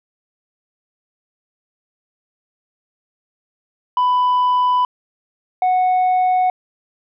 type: tone pair in turn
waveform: sine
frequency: 995 / 736.8 Hz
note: B5 / F#5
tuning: +13 / -7 cents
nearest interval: perfect fourth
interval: 520 cents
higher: first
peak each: -10 dBFS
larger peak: neither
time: 3.97-4.85 / 5.62-6.5 s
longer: neither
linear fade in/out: 2 ms
effects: tanh soft clip ceiling -12 dBFS